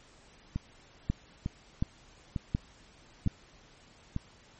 two click trains, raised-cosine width 5 ms, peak -19 / -15 dBFS, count 5 / 4, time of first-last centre 0.56-4.164 / 1.1-3.274 s, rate 1.11 / 1.38 Hz, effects pink hiss -58 dBFS RMS until 4.59 s + MP3 32 kbps

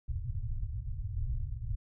pink low-pass noise, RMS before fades -35 dBFS, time 0.08-1.76 s, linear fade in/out 10 ms, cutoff 130 Hz, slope 96 dB/octave, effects none

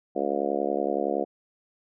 harmonic tone, 70.7 Hz, C#2, 35 cents sharp, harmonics 3 / 4 / 5 / 6 / 7 / 8 / 9 / 10, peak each -36 / -33 / -31 / -32 / -31 / -32 / -34 / -32 dBFS, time 0.15-1.25 s, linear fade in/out 20 ms, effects none

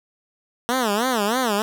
10% pulse tone with vibrato, 229.6 Hz, A#3, 26 cents flat, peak -11 dBFS, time 0.69-1.62 s, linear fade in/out 0 ms, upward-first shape sine, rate 3.2 Hz, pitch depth 230 cents each way, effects none

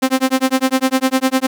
sawtooth tone with tremolo, 262.2 Hz, C4, 4 cents sharp, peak -6 dBFS, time 0.02-1.47 s, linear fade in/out 10 ms, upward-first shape sine, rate 9.9 Hz, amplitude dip 100%, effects 8-bit

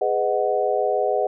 sine chord, G# minor seventh, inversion none, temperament equal with one note detuned, 415.3 / 501.9 / 622.3 / 740 Hz, G#4 / B4 / D#5 / F#5, 0 / +28 / 0 / 0 cents, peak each -24 dBFS, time 0.01-1.27 s, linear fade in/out 5 ms, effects none

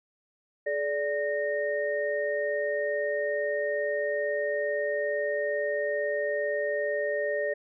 sine tone cluster, 426.3 / 584 / 1848 Hz, G#4 / D5 / A#6, +45 / -10 / -16 cents, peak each -32 / -28 / -33 dBFS, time 0.66-7.54 s, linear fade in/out 10 ms, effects none

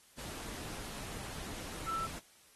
sine tone in noise, 1329 Hz, E6, 14 cents sharp, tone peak -34 dBFS, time 1.86-2.07 s, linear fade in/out 20 ms, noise pink, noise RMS -45 dBFS, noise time 0.17-2.2 s, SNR +8 dB, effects white hiss -63 dBFS RMS until 2.55 s + AAC 32 kbps

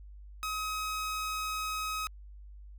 sawtooth tone, 1269 Hz, D#6, 34 cents sharp, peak -29 dBFS, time 0.43-2.07 s, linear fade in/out 0 ms, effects added 50 Hz sine -46 dBFS peak until 2.78 s

